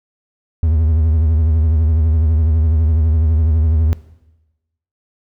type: tone with vibrato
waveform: triangle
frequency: 79.1 Hz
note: D#2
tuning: 29 cents sharp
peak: -9 dBFS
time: 0.63-3.93 s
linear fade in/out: 0 ms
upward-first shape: sine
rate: 12 Hz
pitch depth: 90 cents each way
effects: noise-tail reverb RT60 1.0 s tail -17 dB re dry